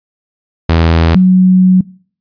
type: tone pair in turn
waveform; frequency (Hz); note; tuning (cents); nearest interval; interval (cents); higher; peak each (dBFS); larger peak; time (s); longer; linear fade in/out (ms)
sawtooth / sine; 82.41 / 185; E2 / F#3; 0 / 0; octave + major second; 1400; second; -3; neither; 0.69-1.15 / 1.15-1.81; second; 5
effects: noise-tail reverb RT60 0.5 s tail -23 dB re dry + resampled to 11025 Hz